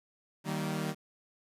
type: chord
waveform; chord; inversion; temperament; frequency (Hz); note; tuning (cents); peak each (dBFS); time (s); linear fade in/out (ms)
sawtooth; Eb major; none; equal with one note detuned; 155.56 / 193.08 / 233.1; Eb3 / G3 / Bb3; 0 / -26 / 0; -31 / -32 / -35; 0.44-0.95; 50
effects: resampled to 32000 Hz + 10-bit